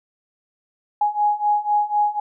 sine beating tone pair, 830.6 / 834.6 Hz, G#5 / G#5, 0 / +8 cents, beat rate 4 Hz, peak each -21 / -19 dBFS, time 1.01-2.2 s, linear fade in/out 5 ms, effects none

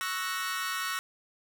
sawtooth chord, F# dominant seventh, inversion second, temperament equal, 1108.7 / 1318.5 / 1480 / 1864.7 Hz, C#6 / E6 / F#6 / A#6, 0 / 0 / 0 / 0 cents, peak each -33 dBFS, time 0.01-0.99 s, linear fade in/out 0 ms, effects none

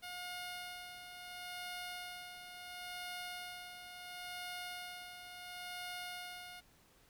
10% pulse tone with tremolo, 717 Hz, F5, 45 cents sharp, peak -34 dBFS, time 0.02-6.61 s, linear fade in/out 20 ms, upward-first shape sine, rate 0.72 Hz, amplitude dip 55%, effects pink hiss -67 dBFS RMS until 7.09 s

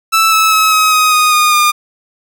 sawtooth tone with pitch steps, 1318.5 / 1302.6 / 1286.9 / 1271.4 / 1256.1 / 1240.9 / 1225.9 / 1211.2 Hz, E6 / E6 / E6 / D#6 / D#6 / D#6 / D#6 / D#6, 0 / -21 / -42 / +37 / +16 / -5 / -26 / -47 cents, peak -4 dBFS, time 0.12-1.72 s, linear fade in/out 20 ms, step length 200 ms, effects none

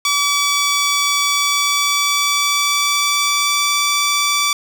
10% pulse tone with pitch glide, 1146 to 1159.3 Hz, D6 to D6, -43 to -23 cents, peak -6 dBFS, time 0.05-4.53 s, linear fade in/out 2 ms, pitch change +20 cents, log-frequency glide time 1.25-3.73 s, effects none

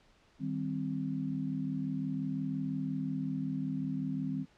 sine chord, C minor, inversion first, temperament equal, 155.56 / 196 / 261.6 Hz, Eb3 / G3 / C4, 0 / 0 / 0 cents, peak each -37 / -38 / -35 dBFS, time 0.39-4.46 s, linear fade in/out 50 ms, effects pink hiss -65 dBFS RMS until 4.57 s + low-pass 5000 Hz 12 dB/octave

